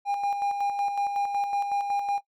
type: tone with tremolo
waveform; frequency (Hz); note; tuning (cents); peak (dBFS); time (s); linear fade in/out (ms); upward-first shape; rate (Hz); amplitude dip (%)
triangle; 807; G#5; -50; -21; 0.05-2.21; 50; square; 5.4; 45
effects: noise-tail reverb RT60 0.1 s tail -22 dB re dry